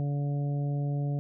harmonic tone, 143.2 Hz, D3, 43 cents flat, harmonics 1 / 2 / 3 / 4 / 5, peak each -27 / -39 / -44 / -44 / -46 dBFS, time 0-1.19 s, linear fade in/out 0 ms, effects none

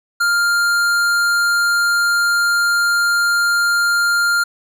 sine tone with tanh clipping, 1400 Hz, F6, 4 cents sharp, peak -15 dBFS, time 0.2-4.44 s, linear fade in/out 10 ms, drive 17 dB, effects none

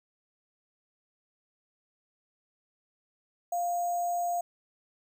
sine tone with sample-and-hold, 698.5 Hz, F5, in tune, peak -27 dBFS, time 3.52-4.41 s, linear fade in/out 5 ms, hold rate 7350 Hz, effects none

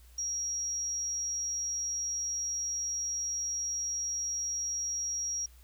sine tone, 5660 Hz, F8, 22 cents sharp, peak -31 dBFS, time 0.18-5.46 s, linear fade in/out 5 ms, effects added 60 Hz sine -53 dBFS peak until 5.63 s + white hiss -63 dBFS RMS until 5.63 s

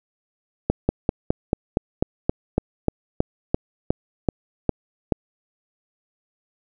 slowing click train, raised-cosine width 2 ms, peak -4 dBFS, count 16, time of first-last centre 0.7-5.122 s, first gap 190 ms, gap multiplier 1.06, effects none

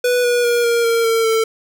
square tone with pitch steps, 492.5 / 484.6 / 476.8 / 469.2 / 461.6 / 454.2 / 447 Hz, B4 / B4 / A#4 / A#4 / A#4 / A#4 / A4, -5 / -33 / +39 / +11 / -17 / -45 / +27 cents, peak -14 dBFS, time 0.04-1.44 s, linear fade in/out 5 ms, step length 200 ms, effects none

